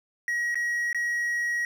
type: tone with dropouts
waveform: triangle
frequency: 1903 Hz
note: A#6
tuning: 35 cents sharp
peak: -23 dBFS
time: 0.28-1.65 s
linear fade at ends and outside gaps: 1 ms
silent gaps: 0.545-0.555 / 0.929-0.946 s
effects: none